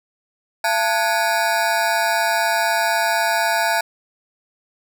25% pulse ring-modulated tone, 784 Hz, G5, in tune, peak -10 dBFS, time 0.64-3.81 s, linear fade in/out 5 ms, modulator 104 Hz, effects none

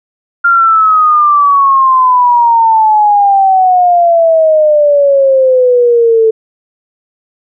sine exponential sweep, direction down, 1400 to 440 Hz, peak -4 dBFS, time 0.44-6.31 s, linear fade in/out 10 ms, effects none

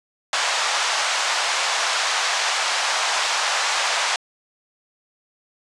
pink band-pass noise, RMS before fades -22 dBFS, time 0.33-4.16 s, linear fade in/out 2 ms, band 730 to 7200 Hz, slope 24 dB/octave, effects resampled to 24000 Hz

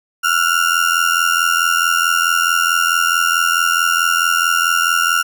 35% pulse ring-modulated tone, 1402 Hz, F6, 6 cents sharp, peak -8 dBFS, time 0.23-5.23 s, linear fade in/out 20 ms, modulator 42.3 Hz, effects none

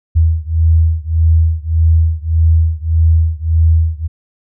sine beating tone pair, 80.4 / 82.1 Hz, E2 / E2, -43 / -6 cents, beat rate 1.7 Hz, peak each -11 / -12 dBFS, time 0.15-4.08 s, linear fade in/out 20 ms, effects none

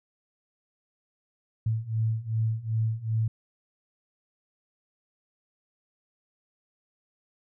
sine beating tone pair, 110 / 112.6 Hz, A2 / A2, 0 / +40 cents, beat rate 2.6 Hz, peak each -29 / -27 dBFS, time 1.66-3.28 s, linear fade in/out 5 ms, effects none

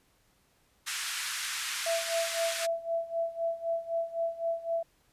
pink band-pass noise, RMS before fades -35 dBFS, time 0.86-2.67 s, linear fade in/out 20 ms, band 1400 to 11000 Hz, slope 24 dB/octave
sine tone with tremolo, 667 Hz, E5, 20 cents sharp, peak -26 dBFS, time 1.86-4.83 s, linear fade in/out 5 ms, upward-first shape sine, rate 3.9 Hz, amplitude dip 85%
effects pink hiss -68 dBFS RMS until 5.12 s + resampled to 32000 Hz

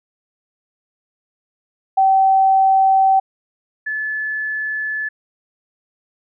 sine tone pair in turn, 770 / 1728.6 Hz, G5 / A6, -31 / -31 cents, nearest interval octave + major second, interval 1400 cents, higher second, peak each -10 / -20 dBFS, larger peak first, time 1.97-3.2 / 3.86-5.09 s, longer neither, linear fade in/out 10 ms, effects none

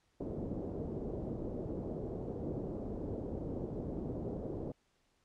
white low-pass noise, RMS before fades -40 dBFS, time 0.2-4.72 s, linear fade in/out 5 ms, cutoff 480 Hz, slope 24 dB/octave, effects pink hiss -75 dBFS RMS until 5.24 s + low-pass 8000 Hz 12 dB/octave

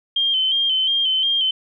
sine tone with vibrato, 3136 Hz, G7, in tune, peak -16 dBFS, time 0.16-1.51 s, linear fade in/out 5 ms, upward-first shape square, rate 2.8 Hz, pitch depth 39 cents each way, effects none

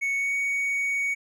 triangle tone with pitch glide, 2217 to 2238 Hz, C#7 to C#7, 0 to +16 cents, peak -22 dBFS, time 0.01-1.15 s, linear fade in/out 20 ms, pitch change +16 cents, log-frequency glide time 0.15-0.34 s, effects none

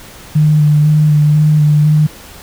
sine tone with vibrato, 150.9 Hz, D3, 47 cents sharp, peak -6 dBFS, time 0.35-2.07 s, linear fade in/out 10 ms, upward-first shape square, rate 2 Hz, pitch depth 17 cents each way, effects pink hiss -35 dBFS RMS until 2.42 s

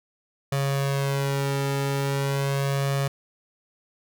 sawtooth tone with flanger, 138.59 Hz, C#3, in tune, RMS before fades -25 dBFS, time 0.52-3.08 s, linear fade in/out 5 ms, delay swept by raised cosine 1.7 to 2.25 ms, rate 0.4 Hz, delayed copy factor +0.95, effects none

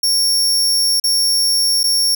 sawtooth tone with dropouts, 5500 Hz, F8, 27 cents flat, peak -10 dBFS, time 0.03-2.15 s, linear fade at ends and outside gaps 5 ms, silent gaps 1-1.039 / 1.833-1.839 s, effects 7-bit

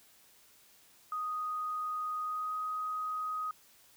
sine tone with pitch glide, 1244.5 to 1254.6 Hz, D#6 to D#6, 0 to +14 cents, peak -33 dBFS, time 1.12-3.51 s, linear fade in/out 2 ms, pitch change +14 cents, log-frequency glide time 2.23-2.55 s, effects white hiss -62 dBFS RMS until 3.96 s

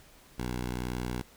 10% pulse tone, 61.4 Hz, B1, 9 cents flat, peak -24 dBFS, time 0.38-1.22 s, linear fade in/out 10 ms, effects pink hiss -57 dBFS RMS until 1.36 s

